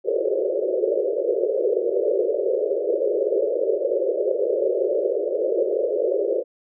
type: band-pass noise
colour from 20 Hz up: white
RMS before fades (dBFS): -22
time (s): 0.04-6.44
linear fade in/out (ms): 50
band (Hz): 360 to 580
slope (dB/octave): 96
effects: none